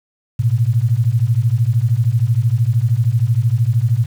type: beating tone pair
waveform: sine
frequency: 110 / 123 Hz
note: A2 / B2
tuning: 0 / -7 cents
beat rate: 13 Hz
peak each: -15 dBFS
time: 0.39-4.06 s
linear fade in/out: 10 ms
effects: 7-bit